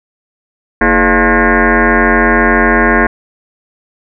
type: tone with frequency modulation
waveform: sine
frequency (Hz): 698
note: F5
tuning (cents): -1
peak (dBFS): -6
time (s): 0.81-3.07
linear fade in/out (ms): 5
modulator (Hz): 186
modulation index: 6.5
effects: none